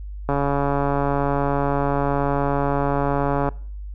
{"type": "click train", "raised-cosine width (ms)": 1, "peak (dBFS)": -8, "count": 452, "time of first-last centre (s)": [0.29, 3.489], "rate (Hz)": 141, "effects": ["noise-tail reverb RT60 0.5 s tail -22 dB re dry", "added 50 Hz sine -30 dBFS peak until 3.94 s"]}